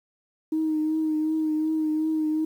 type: tone with vibrato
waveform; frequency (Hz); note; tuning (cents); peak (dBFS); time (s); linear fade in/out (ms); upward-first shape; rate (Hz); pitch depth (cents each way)
sine; 312.2; D#4; +6; -21; 0.52-2.45; 5; triangle; 2.7; 30
effects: tanh soft clip ceiling -17 dBFS + 9-bit